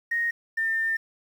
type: tone pair in turn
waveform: triangle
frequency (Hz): 1864.7 / 1802.2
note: A#6 / A6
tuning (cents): 0 / +41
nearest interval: minor second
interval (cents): 59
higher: first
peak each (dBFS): -19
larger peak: neither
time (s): 0.11-0.31 / 0.57-0.97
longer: second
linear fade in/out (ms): 10
effects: tanh soft clip ceiling -21 dBFS + 9-bit